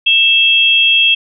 sine tone pair together, 2662 / 3257 Hz, E7 / G#7, +16 / -34 cents, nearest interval minor third, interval 350 cents, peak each -10 dBFS, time 0.06-1.15 s, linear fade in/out 10 ms, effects none

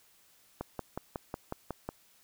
click train, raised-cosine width 1 ms, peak -21 dBFS, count 8, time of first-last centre 0.61-1.89 s, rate 5.47 Hz, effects white hiss -64 dBFS RMS until 2.23 s

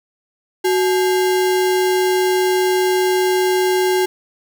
sine tone with sample-and-hold, 370 Hz, F#4, in tune, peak -13 dBFS, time 0.64-4.06 s, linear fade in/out 10 ms, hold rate 1225 Hz, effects none

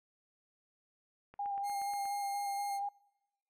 click train, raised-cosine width 0.5 ms, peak -39 dBFS, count 7, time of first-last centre 1.34-2.055 s, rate 8.39 Hz
sine tone with vibrato, 803 Hz, G5, 41 cents sharp, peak -34 dBFS, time 1.39-2.89 s, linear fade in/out 5 ms, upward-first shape square, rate 4.2 Hz, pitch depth 15 cents each way
10% pulse tone, 2125 Hz, C7, 26 cents sharp, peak -37 dBFS, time 1.63-2.8 s, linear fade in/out 50 ms
effects noise-tail reverb RT60 1.0 s tail -25 dB re dry

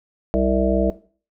harmonic tone with a mistuned harmonic, 65.41 Hz, C2, in tune, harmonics 1 / 3 / 5 / 7 / 9 / 10, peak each -23 / -23 / -23 / -23 / -23 / -23 dBFS, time 0.34-0.9 s, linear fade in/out 0 ms, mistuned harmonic 1, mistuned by -130 cents, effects noise-tail reverb RT60 0.4 s tail -17 dB re dry

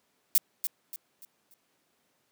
violet noise with echo, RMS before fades -21 dBFS, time 0.35-0.38 s, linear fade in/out 0 ms, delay 290 ms, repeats 4, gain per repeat -9 dB, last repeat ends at 1.54 s, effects pink hiss -72 dBFS RMS until 2.31 s + high-pass 200 Hz 12 dB/octave

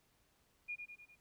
sine tone with echo, 2431 Hz, D#7, 41 cents flat, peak -39 dBFS, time 0.68-0.76 s, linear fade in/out 20 ms, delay 100 ms, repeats 4, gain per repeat -5 dB, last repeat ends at 1.16 s, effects pink hiss -74 dBFS RMS until 1.2 s

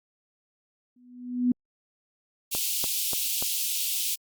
sine tone with exponential growth, 246.9 Hz, B3, in tune, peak -17 dBFS, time 0.96-1.52 s, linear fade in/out 5 ms, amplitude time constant 120 ms
white high-pass noise, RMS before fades -28 dBFS, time 2.51-4.16 s, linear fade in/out 20 ms, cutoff 2600 Hz, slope 48 dB/octave
click train, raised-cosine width 1 ms, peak -20 dBFS, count 4, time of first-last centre 2.55-3.425 s, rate 3.43 Hz
effects Opus 48 kbps

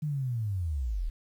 sine linear sweep, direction down, 155.56 to 33.79 Hz, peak -28 dBFS, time 0.02-1.1 s, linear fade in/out 10 ms, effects 10-bit

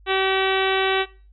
harmonic tone with a mistuned harmonic, 383 Hz, G4, 40 cents flat, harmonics 1 / 2 / 3 / 4 / 5 / 6 / 7 / 8 / 9 / 10, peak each -22 / -25 / -27 / -28 / -29 / -30 / -30 / -31 / -32 / -32 dBFS, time 0.06-1.06 s, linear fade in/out 50 ms, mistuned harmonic 8, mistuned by -17 cents, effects noise-tail reverb RT60 0.4 s tail -22 dB re dry + added 50 Hz sine -47 dBFS peak until 1.32 s

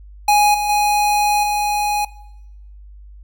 square tone with level steps, 830.6 Hz, G#5, in tune, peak -11 / -18 / -14 / -17 dBFS, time 0.28-2.05 s, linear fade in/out 5 ms, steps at 0.54 / 0.69 / 1.43 s, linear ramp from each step 5 ms, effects noise-tail reverb RT60 0.9 s tail -20 dB re dry + added 50 Hz sine -37 dBFS peak until 3.23 s

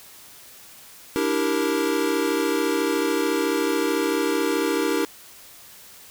square chord, E half-diminished seventh, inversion third, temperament equal with one note detuned, 293.7 / 327.5 / 392 / 466.2 Hz, D4 / E4 / G4 / Bb4, 0 / -11 / 0 / 0 cents, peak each -27 dBFS, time 1.16-5.05 s, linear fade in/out 0 ms, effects white hiss -46 dBFS RMS until 6.1 s

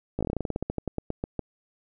slowing click train, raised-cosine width 2 ms, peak -15 dBFS, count 20, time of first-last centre 0.19-1.393 s, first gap 17 ms, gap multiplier 1.13, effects none

